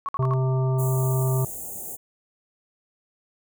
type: tone bursts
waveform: sine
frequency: 1108.7 Hz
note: C#6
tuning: in tune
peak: -25 dBFS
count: 4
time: 0.06-0.336 s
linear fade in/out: 0 ms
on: 27 ms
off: 56 ms
type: harmonic tone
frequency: 130.6 Hz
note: C3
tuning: 3 cents flat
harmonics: 1 / 3 / 5 / 7 / 9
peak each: -20 / -30 / -34 / -37 / -39 dBFS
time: 0.19-1.45 s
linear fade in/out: 5 ms
type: band-stop noise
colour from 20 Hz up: white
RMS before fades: -35 dBFS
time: 0.78-1.97 s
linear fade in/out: 20 ms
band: 820 to 6600 Hz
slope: 96 dB/octave
effects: none